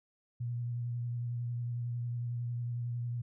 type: tone with vibrato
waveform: sine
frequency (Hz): 120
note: B2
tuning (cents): -49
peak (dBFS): -33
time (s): 0.4-3.22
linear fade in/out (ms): 10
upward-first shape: triangle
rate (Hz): 11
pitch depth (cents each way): 25
effects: none